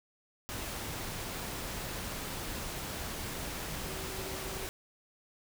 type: tone in noise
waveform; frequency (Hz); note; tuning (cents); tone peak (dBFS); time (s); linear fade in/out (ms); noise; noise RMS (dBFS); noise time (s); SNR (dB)
sine; 380; F#4; +46; -46; 3.85-4.66; 0; pink; -39; 0.49-4.69; -10
effects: none